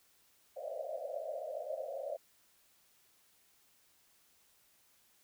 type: band-pass noise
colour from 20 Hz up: pink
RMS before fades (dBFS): -41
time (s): 0.56-2.17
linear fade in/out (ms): 10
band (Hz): 520 to 680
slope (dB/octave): 96
effects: white hiss -69 dBFS RMS until 5.23 s